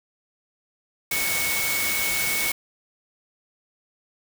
sine tone in noise, 2217 Hz, C#7, in tune, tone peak -26 dBFS, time 1.11-2.52 s, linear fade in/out 5 ms, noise white, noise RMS -26 dBFS, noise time 1.11-2.52 s, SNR -3 dB, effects none

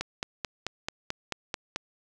click train, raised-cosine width 0.2 ms, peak -13 dBFS, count 9, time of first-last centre 0.01-1.761 s, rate 4.57 Hz, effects none

